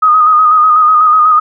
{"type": "tone with vibrato", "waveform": "sine", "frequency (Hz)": 1244.5, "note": "D#6", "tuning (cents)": 0, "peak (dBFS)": -4, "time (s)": [0.02, 1.4], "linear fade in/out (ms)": 10, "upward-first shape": "square", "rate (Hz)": 8.1, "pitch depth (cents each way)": 32, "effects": []}